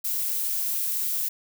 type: noise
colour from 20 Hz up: violet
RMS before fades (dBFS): -27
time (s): 0.04-1.29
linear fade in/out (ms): 10
effects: none